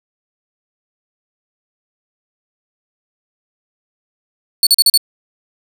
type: tone bursts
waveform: sawtooth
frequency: 4435 Hz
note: C#8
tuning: in tune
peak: -4 dBFS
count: 5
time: 4.63-4.976 s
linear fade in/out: 2 ms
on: 38 ms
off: 39 ms
effects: none